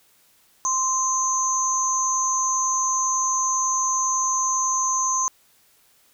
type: tone cluster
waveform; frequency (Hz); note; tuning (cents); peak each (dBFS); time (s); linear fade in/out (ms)
sine; 1042 / 6210 / 6670; C6 / G8 / G#8; -7 / -17 / +7; -23 / -23 / -28; 0.65-5.28; 0
effects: white hiss -59 dBFS RMS until 6.13 s

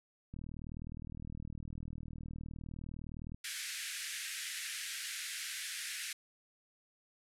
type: click train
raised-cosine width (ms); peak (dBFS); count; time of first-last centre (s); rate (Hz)
5; -33; 120; 0.34-3.345; 39.6
type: band-pass noise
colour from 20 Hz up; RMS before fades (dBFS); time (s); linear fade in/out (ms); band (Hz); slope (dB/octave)
pink; -42; 3.44-6.13; 5; 1600 to 12000; 48
effects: none

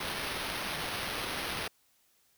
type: noise with sample-and-hold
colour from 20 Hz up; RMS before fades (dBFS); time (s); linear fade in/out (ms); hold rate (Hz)
white; -36; 0-1.68; 5; 7350
effects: white hiss -69 dBFS RMS until 2.37 s

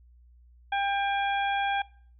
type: harmonic tone with a mistuned harmonic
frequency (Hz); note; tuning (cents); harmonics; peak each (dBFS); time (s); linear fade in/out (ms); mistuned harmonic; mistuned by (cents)
797; G5; +28; 1 / 2 / 3 / 4; -26 / -32 / -36 / -38; 0.72-1.82; 5; 4; +69
effects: noise-tail reverb RT60 0.5 s tail -22 dB re dry + added 60 Hz sine -53 dBFS peak until 2.19 s

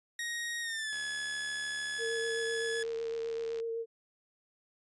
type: tone with pitch glide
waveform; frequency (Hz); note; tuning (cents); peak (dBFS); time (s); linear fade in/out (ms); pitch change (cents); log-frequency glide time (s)
sawtooth; 1877 to 1701.4; A#6 to G#6; +11 to +41; -31; 0.19-2.83; 2; -170; 0.61-0.95
type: click train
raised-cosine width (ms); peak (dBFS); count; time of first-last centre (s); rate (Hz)
0.2; -32; 197; 0.93-3.6; 73.4
type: tone with vibrato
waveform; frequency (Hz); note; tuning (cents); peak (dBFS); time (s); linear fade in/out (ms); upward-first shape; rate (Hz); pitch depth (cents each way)
sine; 457.4; A#4; -33; -33; 1.98-3.86; 50; sine; 7.9; 15
effects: resampled to 24000 Hz

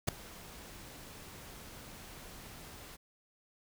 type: noise with ADSR envelope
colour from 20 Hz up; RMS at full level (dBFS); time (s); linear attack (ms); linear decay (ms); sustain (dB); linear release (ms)
pink; -29; 0.07-2.97; 17; 3; -21; 19
effects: none

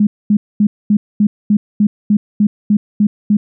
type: tone bursts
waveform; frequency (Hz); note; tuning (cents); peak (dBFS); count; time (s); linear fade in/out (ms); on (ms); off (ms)
sine; 207.7; G#3; 0; -7; 12; 0-3.37; 5; 70; 230
effects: none

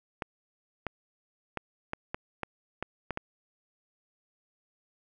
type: clicks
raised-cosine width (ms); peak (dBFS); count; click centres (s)
0.5; -17; 9; 0.222 / 0.867 / 1.573 / 1.934 / 2.145 / 2.433 / 2.826 / 3.107 / 3.174
effects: none

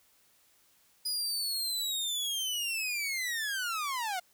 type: linear sweep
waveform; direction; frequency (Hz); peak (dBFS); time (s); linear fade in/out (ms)
sawtooth; down; 4978 to 698.5; -28; 1.05-4.2; 10
effects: white hiss -66 dBFS RMS until 4.33 s

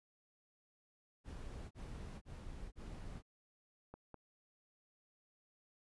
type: noise bursts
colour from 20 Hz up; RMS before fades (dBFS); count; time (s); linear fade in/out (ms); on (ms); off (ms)
brown; -48; 4; 1.24-3.225; 50; 470; 35
type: clicks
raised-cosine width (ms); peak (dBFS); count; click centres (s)
1; -37; 2; 3.94 / 4.143
effects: resampled to 24000 Hz

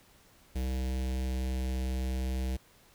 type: tone with notch filter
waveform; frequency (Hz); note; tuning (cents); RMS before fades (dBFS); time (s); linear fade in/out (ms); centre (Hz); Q
square; 64.3; C2; -30; -32; 0.55-2.57; 10; 1200; 0.94
effects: pink hiss -61 dBFS RMS until 2.94 s

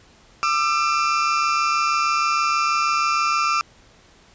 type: tone pair together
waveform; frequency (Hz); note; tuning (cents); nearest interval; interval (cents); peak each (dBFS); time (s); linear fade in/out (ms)
35% pulse; 1194.7 / 1341; D6 / E6; +29 / +29; major second; 200; -19; 0.43-3.61; 0
effects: pink hiss -52 dBFS RMS until 4.34 s + resampled to 16000 Hz

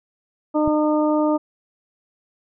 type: harmonic tone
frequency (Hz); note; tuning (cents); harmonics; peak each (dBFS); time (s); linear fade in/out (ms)
303.8; D#4; -41; 1 / 2 / 3 / 4; -18 / -21 / -26 / -29; 0.54-1.38; 20
type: click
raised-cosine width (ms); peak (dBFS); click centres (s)
5; -17; 0.677
effects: none

